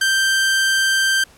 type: tone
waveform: sawtooth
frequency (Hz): 1568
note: G6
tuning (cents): 0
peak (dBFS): -11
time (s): 0.01-1.24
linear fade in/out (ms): 5
effects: pink hiss -49 dBFS RMS until 1.37 s + low-pass 12000 Hz 12 dB/octave